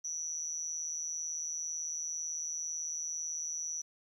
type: tone with amplitude modulation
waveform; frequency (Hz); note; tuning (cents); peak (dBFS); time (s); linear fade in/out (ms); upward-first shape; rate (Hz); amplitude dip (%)
sine; 5900; F#8; -6; -31; 0.04-3.82; 10; sine; 158; 95
effects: 11-bit